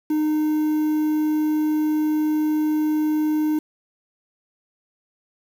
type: tone with quantisation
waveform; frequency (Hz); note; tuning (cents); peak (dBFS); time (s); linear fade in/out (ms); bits
triangle; 306.5; D#4; -26; -16; 0.1-3.59; 5; 7
effects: none